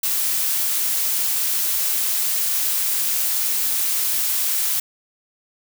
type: noise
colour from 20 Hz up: blue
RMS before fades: -21 dBFS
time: 0.03-4.8 s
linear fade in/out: 5 ms
effects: none